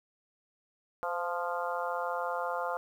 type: harmonic tone with a mistuned harmonic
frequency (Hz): 174.61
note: F3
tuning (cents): 0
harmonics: 3 / 4 / 5 / 6 / 7 / 8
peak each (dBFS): -36 / -37 / -38 / -39 / -39 / -40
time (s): 1.03-2.77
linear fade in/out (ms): 0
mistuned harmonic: 3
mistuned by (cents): -22
effects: 10-bit